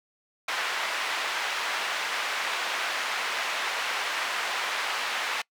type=band-pass noise; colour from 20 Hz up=white; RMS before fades=-30 dBFS; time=0.48-5.42 s; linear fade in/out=5 ms; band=760 to 2500 Hz; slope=12 dB/octave; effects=noise-tail reverb RT60 0.1 s tail -25 dB re dry